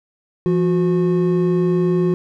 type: tone pair together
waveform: triangle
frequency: 170.62 / 363.2 Hz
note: F3 / F#4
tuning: -40 / -32 cents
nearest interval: octave + minor second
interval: 1308 cents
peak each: -15 dBFS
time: 0.46-2.14 s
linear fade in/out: 0 ms
effects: none